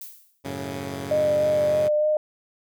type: noise with exponential decay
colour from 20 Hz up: violet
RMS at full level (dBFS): -35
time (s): 0.01-0.44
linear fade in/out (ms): 5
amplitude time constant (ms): 93
type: chord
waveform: 10% pulse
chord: F# minor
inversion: none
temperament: equal with one note detuned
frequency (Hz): 92.5 / 108.55 / 138.59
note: F#2 / A2 / C#3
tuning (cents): 0 / -23 / 0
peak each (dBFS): -27 / -30 / -25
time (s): 0.44-1.89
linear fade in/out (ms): 20
type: tone with vibrato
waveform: sine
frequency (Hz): 606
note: D#5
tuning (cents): -46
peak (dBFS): -18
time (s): 1.11-2.17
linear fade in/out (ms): 2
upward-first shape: sine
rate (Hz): 3.3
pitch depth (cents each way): 16
effects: none